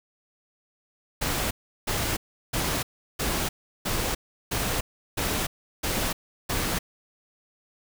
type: noise bursts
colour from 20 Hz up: pink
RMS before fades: -27 dBFS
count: 9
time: 1.21-6.79 s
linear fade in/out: 10 ms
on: 300 ms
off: 360 ms
effects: none